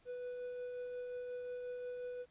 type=tone with tremolo; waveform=triangle; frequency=494.2 Hz; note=B4; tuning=1 cent sharp; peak=-38 dBFS; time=0.05-2.26 s; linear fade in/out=50 ms; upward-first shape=triangle; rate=5.6 Hz; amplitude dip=25%; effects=pink hiss -70 dBFS RMS until 2.3 s + resampled to 8000 Hz